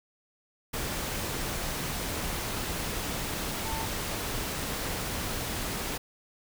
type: tone in noise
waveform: sine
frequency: 894 Hz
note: A5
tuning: 27 cents sharp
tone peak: -36 dBFS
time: 3.65-3.86 s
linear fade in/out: 10 ms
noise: pink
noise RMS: -33 dBFS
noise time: 0.73-5.98 s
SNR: -6 dB
effects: none